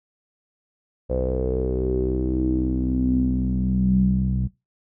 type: tone with low-pass filter sweep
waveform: sawtooth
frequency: 63.8 Hz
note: C2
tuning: 43 cents flat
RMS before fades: -22 dBFS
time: 1.09-4.48 s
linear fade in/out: 20 ms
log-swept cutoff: 520 to 160 Hz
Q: 9.9
effects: noise-tail reverb RT60 0.2 s tail -18 dB re dry